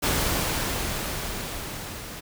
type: noise with level ramp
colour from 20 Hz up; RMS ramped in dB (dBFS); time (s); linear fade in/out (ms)
pink; -23 to -38; 0.02-2.21; 20
effects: none